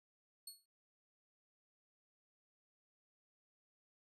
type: tone with exponential decay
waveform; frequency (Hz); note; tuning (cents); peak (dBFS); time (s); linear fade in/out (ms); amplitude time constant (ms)
20% pulse; 4357; C#8; -31; -39; 0.47-0.66; 5; 40
effects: resampled to 32000 Hz